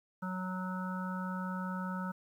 harmonic tone, 185 Hz, F#3, in tune, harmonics 1 / 3 / 5 / 7 / 8, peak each -36 / -48 / -44 / -43 / -46 dBFS, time 0.22-2.12 s, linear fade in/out 10 ms, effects 11-bit

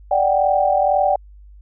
sine tone cluster, 588 / 746 / 788 Hz, D5 / F#5 / G5, +2 / +14 / +9 cents, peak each -18 dBFS, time 0.11-1.16 s, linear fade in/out 5 ms, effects added 50 Hz sine -40 dBFS peak until 1.61 s

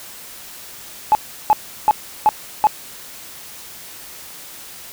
sine tone bursts, 853 Hz, G#5, 46 cents sharp, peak -7 dBFS, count 5, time 1.12-2.67 s, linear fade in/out 0 ms, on 30 ms, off 350 ms, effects tanh soft clip ceiling -3 dBFS + white hiss -37 dBFS RMS until 4.92 s

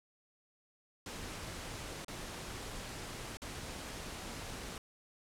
pink noise with dropouts, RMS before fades -44 dBFS, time 1.06-4.78 s, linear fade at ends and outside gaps 2 ms, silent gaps 2.047-2.081 / 3.371-3.418 s, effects low-pass 10000 Hz 12 dB/octave

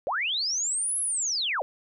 sine linear two-way sweep, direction up then down, 466.2 to 11050 to 466.2 Hz, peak -25 dBFS, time 0.07-1.62 s, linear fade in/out 0 ms, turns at 1 s, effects none

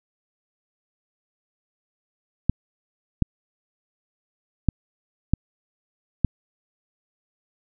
clicks, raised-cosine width 5 ms, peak -5 dBFS, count 5, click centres 2.496 / 3.223 / 4.687 / 5.336 / 6.247 s, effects none

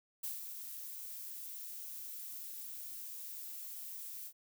violet noise with ADSR envelope, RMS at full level -39 dBFS, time 0.23-4.33 s, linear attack 11 ms, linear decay 160 ms, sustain -7 dB, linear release 66 ms, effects none

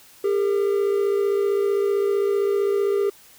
triangle tone pair together, 400.9 / 456.4 Hz, G4 / A#4, +39 / -37 cents, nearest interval major second, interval 224 cents, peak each -17 / -24 dBFS, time 0.24-3.1 s, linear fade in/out 5 ms, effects white hiss -50 dBFS RMS until 3.38 s

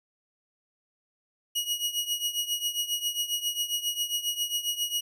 sawtooth tone with tremolo, 2900 Hz, F#7, 35 cents flat, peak -21 dBFS, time 1.55-5.01 s, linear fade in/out 10 ms, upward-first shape triangle, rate 7.4 Hz, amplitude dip 85%, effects none

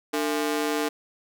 sawtooth ring-modulated tone, 374.9 Hz, F#4, 23 cents sharp, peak -17 dBFS, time 0.13-0.89 s, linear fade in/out 10 ms, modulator 78 Hz, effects none

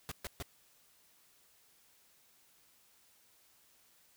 pink noise bursts, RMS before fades -41 dBFS, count 3, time 0.09-0.425 s, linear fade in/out 0 ms, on 25 ms, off 130 ms, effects white hiss -67 dBFS RMS until 4.16 s

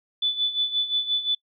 sine tone with tremolo, 3483 Hz, A7, 18 cents flat, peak -19 dBFS, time 0.22-1.35 s, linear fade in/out 5 ms, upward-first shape sine, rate 5.7 Hz, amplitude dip 75%, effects noise-tail reverb RT60 0.1 s tail -25 dB re dry

